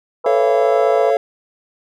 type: harmonic tone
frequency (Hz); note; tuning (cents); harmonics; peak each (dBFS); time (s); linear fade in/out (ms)
164.81; E3; 0; 3 / 4 / 5 / 6 / 7 / 8; -21 / -29 / -30 / -28 / -34 / -31; 0.24-1.11; 10
type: chord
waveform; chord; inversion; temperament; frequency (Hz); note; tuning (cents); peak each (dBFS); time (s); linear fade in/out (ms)
triangle; A augmented; none; just; 440 / 550 / 687.5; A4 / C#5 / E#5; 0 / -14 / -27; -15; 0.26-1.17; 2
effects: none